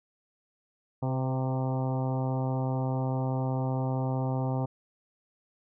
harmonic tone with a mistuned harmonic, 130.81 Hz, C3, in tune, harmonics 1 / 2 / 3 / 4 / 5 / 6 / 7 / 8 / 9, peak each -28 / -34 / -41 / -38 / -40 / -39 / -41 / -49 / -49 dBFS, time 1.02-4.66 s, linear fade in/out 10 ms, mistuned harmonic 4, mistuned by -16 cents, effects none

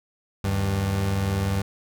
30% pulse tone pair together, 77.78 / 98 Hz, D#2 / G2, 0 / 0 cents, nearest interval major third, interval 400 cents, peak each -28 / -20 dBFS, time 0.44-1.62 s, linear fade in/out 5 ms, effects none

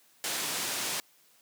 white low-pass noise, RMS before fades -33 dBFS, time 0.24-1 s, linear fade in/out 0 ms, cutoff 9000 Hz, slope 12 dB/octave, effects white hiss -63 dBFS RMS until 1.41 s + high-pass 150 Hz 12 dB/octave

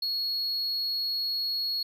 triangle tone, 4330 Hz, C#8, 41 cents flat, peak -26 dBFS, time 0.02-1.83 s, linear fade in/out 5 ms, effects none

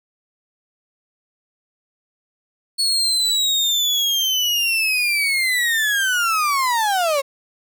35% pulse linear sweep, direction down, 4402 to 533 Hz, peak -15 dBFS, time 2.78-7.22 s, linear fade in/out 20 ms, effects none

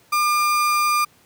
35% pulse tone, 1201 Hz, D6, 38 cents sharp, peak -15 dBFS, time 0.12-1.05 s, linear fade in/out 10 ms, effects pink hiss -55 dBFS RMS until 1.25 s + high-pass 100 Hz 12 dB/octave

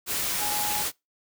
sine tone in noise, 835 Hz, G#5, 9 cents sharp, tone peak -31 dBFS, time 0.38-0.85 s, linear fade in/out 50 ms, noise white, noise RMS -28 dBFS, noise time 0.06-0.92 s, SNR -6 dB, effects noise-tail reverb RT60 0.2 s tail -24 dB re dry

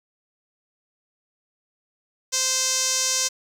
sawtooth tone with band-pass filter, 520 Hz, C5, 11 cents flat, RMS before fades -23 dBFS, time 2.32-3.29 s, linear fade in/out 20 ms, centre 6200 Hz, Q 3.5, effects 8-bit

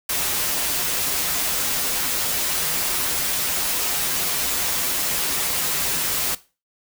white noise with comb filter, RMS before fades -23 dBFS, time 0.09-6.35 s, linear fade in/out 5 ms, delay 9.1 ms, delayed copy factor -0.6, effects noise-tail reverb RT60 0.3 s tail -17 dB re dry

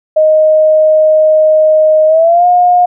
sine tone with pitch glide, 622.3 to 714.8 Hz, D#5 to F5, 0 to +40 cents, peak -4 dBFS, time 0.16-2.86 s, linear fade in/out 10 ms, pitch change +240 cents, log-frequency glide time 2.07-2.46 s, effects none

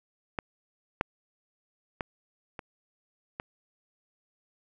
clicks, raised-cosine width 0.5 ms, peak -15 / -10 / -16 / -23 / -19 dBFS, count 5, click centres 0.388 / 1.011 / 2.008 / 2.592 / 3.399 s, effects none

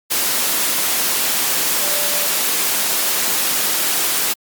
sine tone in noise, 587.3 Hz, D5, in tune, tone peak -29 dBFS, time 1.81-2.27 s, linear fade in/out 20 ms, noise white, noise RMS -18 dBFS, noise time 0.1-4.34 s, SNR -14 dB, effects high-pass 200 Hz 12 dB/octave + Opus 48 kbps

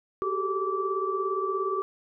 sine tone cluster, 380.7 / 397.9 / 435.5 / 1161 Hz, F#4 / G4 / A4 / D6, +49 / +26 / -18 / -20 cents, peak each -30 / -33 / -36 / -29 dBFS, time 0.22-1.82 s, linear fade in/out 0 ms, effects none

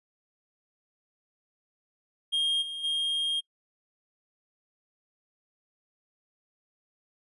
triangle tone with level steps, 3229 Hz, G#7, 49 cents flat, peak -22 / -32 / -24 dBFS, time 2.32-3.41 s, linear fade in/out 20 ms, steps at 2.61 / 2.83 s, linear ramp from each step 20 ms, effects noise-tail reverb RT60 0.1 s tail -24 dB re dry + resampled to 24000 Hz

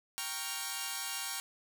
5% pulse chord, G half-diminished seventh, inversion none, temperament equal, 784 / 932.3 / 1108.7 / 1396.9 Hz, G5 / Bb5 / Db6 / F6, 0 / 0 / 0 / 0 cents, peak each -30 dBFS, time 0.18-1.4 s, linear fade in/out 0 ms, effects 10-bit

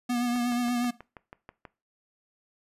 square tone with vibrato, 242.4 Hz, B3, 32 cents flat, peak -26 dBFS, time 0.09-0.91 s, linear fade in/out 10 ms, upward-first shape triangle, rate 8.3 Hz, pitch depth 37 cents each way
click train, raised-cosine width 0.5 ms, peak -28 dBFS, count 9, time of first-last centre 0.36-1.652 s, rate 6.19 Hz
effects noise-tail reverb RT60 0.3 s tail -19 dB re dry + resampled to 32000 Hz

